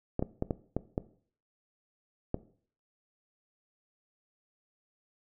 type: clicks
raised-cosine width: 2 ms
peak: -16 dBFS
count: 7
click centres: 0.194 / 0.225 / 0.424 / 0.508 / 0.766 / 0.979 / 2.344 s
effects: noise-tail reverb RT60 0.5 s tail -17 dB re dry